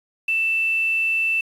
sine tone with quantisation, 2660 Hz, E7, 15 cents sharp, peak -18 dBFS, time 0.28-1.41 s, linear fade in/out 5 ms, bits 7, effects resampled to 32000 Hz

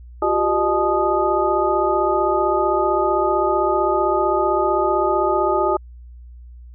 sine tone cluster, 355.2 / 390.8 / 610 / 859 / 1240 Hz, F4 / G4 / D#5 / A5 / D#6, +29 / -5 / -34 / -42 / -6 cents, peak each -22 dBFS, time 0.22-5.77 s, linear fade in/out 5 ms, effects added 60 Hz sine -37 dBFS peak until 6.74 s

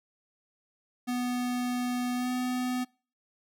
square tone with pitch glide, 246.9 to 250.9 Hz, B3 to B3, 0 to +28 cents, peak -29 dBFS, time 1.07-2.85 s, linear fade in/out 20 ms, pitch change +28 cents, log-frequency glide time 2.15-2.31 s, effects noise-tail reverb RT60 0.4 s tail -26 dB re dry

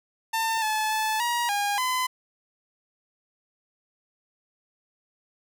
sawtooth tone with pitch steps, 898 / 864 / 870 / 953 / 814 / 1016 Hz, A5 / A5 / A5 / A#5 / G#5 / B5, +35 / -32 / -20 / +38 / -35 / +49 cents, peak -20 dBFS, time 0.33-2.07 s, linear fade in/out 10 ms, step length 290 ms, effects none

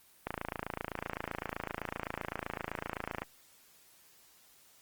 click train, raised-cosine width 0.5 ms, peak -19 dBFS, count 83, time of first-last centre 0.27-3.22 s, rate 27.8 Hz, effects white hiss -62 dBFS RMS until 4.81 s + Opus 24 kbps

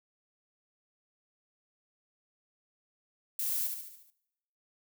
violet noise with echo, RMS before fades -33 dBFS, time 3.39-3.67 s, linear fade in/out 2 ms, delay 72 ms, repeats 6, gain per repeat -5 dB, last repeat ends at 4.102 s, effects noise-tail reverb RT60 0.9 s tail -22 dB re dry

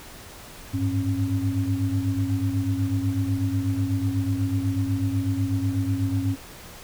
sine tone cluster, 97.3 / 105.4 / 272.5 Hz, G2 / G#2 / C#4, -12 / +26 / -29 cents, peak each -26 dBFS, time 0.73-6.36 s, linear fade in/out 20 ms, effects pink hiss -43 dBFS RMS until 6.83 s

